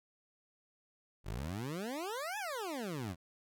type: exponential two-way sweep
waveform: 20% pulse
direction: up then down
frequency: 44.33 to 880 to 80.3 Hz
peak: -33 dBFS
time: 1.24-3.16 s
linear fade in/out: 50 ms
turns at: 2.38 s
effects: none